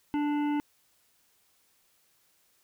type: harmonic tone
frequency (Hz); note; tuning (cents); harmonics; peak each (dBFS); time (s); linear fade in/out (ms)
293.7; D4; 0; 1 / 3 / 5 / 7 / 9 / 10; -26 / -35 / -46 / -46 / -50 / -53; 0.14-0.6; 0
effects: white hiss -68 dBFS RMS until 2.63 s